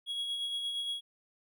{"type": "tone with tremolo", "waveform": "triangle", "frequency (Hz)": 3322, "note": "G#7", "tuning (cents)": 0, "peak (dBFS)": -30, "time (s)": [0.06, 1.01], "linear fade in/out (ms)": 50, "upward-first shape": "sine", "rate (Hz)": 8.6, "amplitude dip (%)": 35, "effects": []}